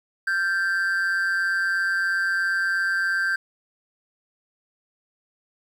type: tone with amplitude modulation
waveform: triangle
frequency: 1568 Hz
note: G6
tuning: in tune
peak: -16 dBFS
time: 0.27-3.36 s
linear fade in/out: 5 ms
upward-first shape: sine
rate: 183 Hz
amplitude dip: 65%
effects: 9-bit